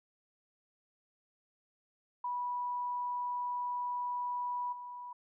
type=tone with level steps; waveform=sine; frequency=980 Hz; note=B5; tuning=14 cents flat; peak=-33 / -42 dBFS; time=2.24-5.13 s; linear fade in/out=5 ms; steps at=4.72 s; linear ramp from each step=10 ms; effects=none